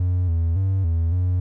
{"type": "tone with pitch steps", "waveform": "triangle", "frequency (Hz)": [90.2, 83.2, 95.8, 82.9, 90.5], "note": ["F#2", "E2", "G2", "E2", "F#2"], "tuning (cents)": [-44, 17, -39, 10, -38], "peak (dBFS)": -15, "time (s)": [0, 1.4], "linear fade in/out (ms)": 5, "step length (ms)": 280, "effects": ["tanh soft clip ceiling -11 dBFS"]}